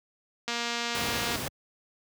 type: click train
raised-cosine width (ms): 0.2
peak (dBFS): -14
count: 208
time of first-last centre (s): 0.48-1.357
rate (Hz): 236
type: noise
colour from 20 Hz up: pink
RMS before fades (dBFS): -33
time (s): 0.95-1.48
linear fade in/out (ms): 0
effects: high-pass 80 Hz 12 dB/octave